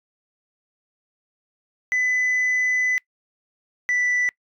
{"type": "tone pair in turn", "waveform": "sine", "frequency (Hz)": [2004, 1976.4], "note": ["B6", "B6"], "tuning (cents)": [25, 1], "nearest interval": "unison", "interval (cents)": 24, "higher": "first", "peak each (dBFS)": -16, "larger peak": "neither", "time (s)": [[1.92, 2.98], [3.89, 4.29]], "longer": "first", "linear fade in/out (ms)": 0, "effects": ["noise-tail reverb RT60 0.1 s tail -26 dB re dry", "tanh soft clip ceiling -17 dBFS"]}